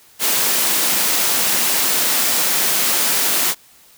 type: high-pass noise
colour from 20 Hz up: white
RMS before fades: -17 dBFS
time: 0.19-3.55 s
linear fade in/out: 50 ms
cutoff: 170 Hz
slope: 24 dB/octave
effects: white hiss -49 dBFS RMS until 3.97 s